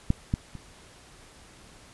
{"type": "clicks", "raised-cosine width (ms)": 5, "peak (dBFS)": [-9, -12, -27], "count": 3, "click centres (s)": [0.104, 0.339, 0.553], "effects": ["pink hiss -52 dBFS RMS until 1.93 s", "resampled to 24000 Hz"]}